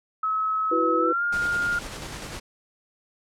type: tone with pitch glide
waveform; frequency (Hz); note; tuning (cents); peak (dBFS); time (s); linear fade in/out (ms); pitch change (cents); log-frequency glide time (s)
sine; 1288 to 1412.7; E6 to F6; -41 to +19; -22; 0.23-1.79; 5; +160; 0.98-1.23
type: chord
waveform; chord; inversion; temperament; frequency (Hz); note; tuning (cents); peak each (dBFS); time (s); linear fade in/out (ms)
sine; E suspended second; none; equal; 329.6 / 370 / 493.9; E4 / F#4 / B4; 0 / 0 / 0; -25 / -28 / -25; 0.71-1.13; 10
type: noise with tremolo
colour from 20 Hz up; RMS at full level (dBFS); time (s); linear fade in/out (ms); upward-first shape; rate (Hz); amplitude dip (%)
pink; -35; 1.32-2.4; 10; square; 10; 25
effects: low-pass 9000 Hz 12 dB/octave